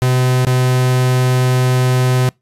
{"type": "tone with dropouts", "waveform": "45% pulse", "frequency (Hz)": 127.2, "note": "C3", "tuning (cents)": -48, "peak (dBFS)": -11, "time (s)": [0.02, 2.29], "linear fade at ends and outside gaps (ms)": 0, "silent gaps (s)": [0.449, 0.469], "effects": ["noise-tail reverb RT60 0.2 s tail -26 dB re dry", "resampled to 32000 Hz"]}